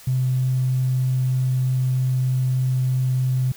triangle tone with tanh clipping, 128.8 Hz, C3, 27 cents flat, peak -17 dBFS, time 0.07-3.52 s, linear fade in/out 5 ms, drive 2 dB, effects white hiss -45 dBFS RMS until 3.56 s

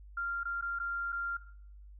sine tone with dropouts, 1390 Hz, F6, 9 cents flat, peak -32 dBFS, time 0.17-1.37 s, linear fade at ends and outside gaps 5 ms, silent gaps 0.434-0.453 / 0.612-0.623 / 0.789-0.798 / 1.122-1.126 s, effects noise-tail reverb RT60 0.6 s tail -17 dB re dry + added 50 Hz sine -49 dBFS peak until 1.99 s

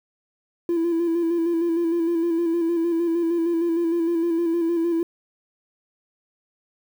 triangle tone with vibrato, 336.5 Hz, E4, 36 cents sharp, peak -16 dBFS, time 0.69-5.03 s, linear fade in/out 2 ms, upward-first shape square, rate 6.5 Hz, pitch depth 34 cents each way, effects tanh soft clip ceiling -15 dBFS + 8-bit

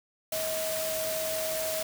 sine tone in noise, 636 Hz, D#5, 38 cents sharp, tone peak -31 dBFS, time 0.32-1.83 s, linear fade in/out 5 ms, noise white, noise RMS -34 dBFS, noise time 0.32-1.83 s, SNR 0 dB, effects none

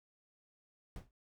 brown noise with exponential decay, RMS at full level -39 dBFS, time 0.96-1.11 s, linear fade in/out 1 ms, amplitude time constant 31 ms, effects none

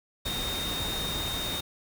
sine tone in noise, 3693 Hz, A#7, 17 cents flat, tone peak -32 dBFS, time 0.25-1.61 s, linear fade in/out 10 ms, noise pink, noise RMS -34 dBFS, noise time 0.25-1.61 s, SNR -1 dB, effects none

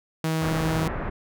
sawtooth tone, 160 Hz, D#3, 49 cents sharp, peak -19 dBFS, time 0.24-0.88 s, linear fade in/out 2 ms
pink low-pass noise, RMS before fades -30 dBFS, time 0.41-1.1 s, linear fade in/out 10 ms, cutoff 1800 Hz, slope 24 dB/octave
effects none

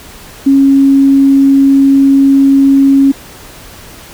sine tone, 274 Hz, C#4, 20 cents flat, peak -3 dBFS, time 0.46-3.12 s, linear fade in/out 10 ms, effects pink hiss -33 dBFS RMS until 4.13 s

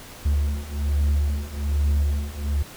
triangle beating tone pair, 71.6 / 72.8 Hz, D2 / D2, -43 / -15 cents, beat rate 1.2 Hz, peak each -22 / -20 dBFS, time 0.25-2.63 s, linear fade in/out 10 ms, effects pink hiss -42 dBFS RMS until 2.76 s

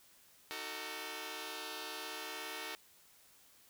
5% pulse chord, D# diminished, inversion none, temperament just, 311.1 / 373.4 / 448 Hz, D#4 / F#4 / A4, 0 / +16 / +31 cents, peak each -36 / -36 / -33 dBFS, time 0.51-2.75 s, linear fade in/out 0 ms, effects white hiss -64 dBFS RMS until 3.69 s

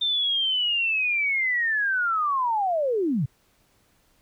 sine linear sweep, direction down, 3606 to 114.2 Hz, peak -21 dBFS, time 0.01-3.26 s, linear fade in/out 10 ms, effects pink hiss -64 dBFS RMS until 4.21 s

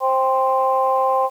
sine tone cluster, 527 / 790 / 1045 Hz, C5 / G5 / C6, +12 / +13 / -2 cents, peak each -19 dBFS, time 0-1.3 s, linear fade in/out 50 ms, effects tanh soft clip ceiling -5 dBFS + 8-bit

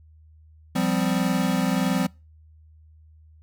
square chord, F suspended second, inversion none, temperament equal with one note detuned, 174.61 / 196 / 256.1 Hz, F3 / G3 / C4, 0 / 0 / -37 cents, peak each -26 dBFS, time 0.75-2.07 s, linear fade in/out 10 ms, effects noise-tail reverb RT60 0.3 s tail -25 dB re dry + added 78 Hz sine -49 dBFS peak until 3.42 s

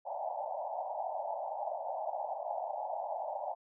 white band-pass noise, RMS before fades -38 dBFS, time 0.05-3.55 s, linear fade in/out 20 ms, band 580 to 890 Hz, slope 96 dB/octave, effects none

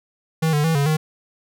square tone with pitch steps, 160.4 / 148 / 162.5 / 141.5 / 155.5 Hz, E3 / D3 / E3 / C#3 / D#3, -47 / +14 / -24 / +36 / -1 cents, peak -17 dBFS, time 0.42-0.97 s, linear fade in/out 10 ms, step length 110 ms, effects none

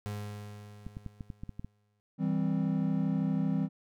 35% pulse tone with exponential decay, 103.83 Hz, G#2, in tune, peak -32 dBFS, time 0.06-2 s, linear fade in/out 0 ms, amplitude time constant 420 ms
clicks, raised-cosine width 5 ms, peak -27 dBFS, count 9, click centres 0.866 / 0.969 / 1.063 / 1.208 / 1.302 / 1.435 / 1.493 / 1.595 / 1.646 s
triangle chord, C major, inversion first, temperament just, 163.52 / 196.22 / 261.6 Hz, E3 / G3 / C4, -14 / +2 / 0 cents, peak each -29 / -29 / -31 dBFS, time 2.18-3.69 s, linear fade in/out 50 ms
effects none

